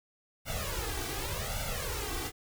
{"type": "noise with flanger", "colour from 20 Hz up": "pink", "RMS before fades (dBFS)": -35, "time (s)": [0.45, 2.32], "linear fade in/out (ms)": 50, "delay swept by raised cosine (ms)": [1.4, 2.6], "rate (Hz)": 0.87, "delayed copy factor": 1, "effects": []}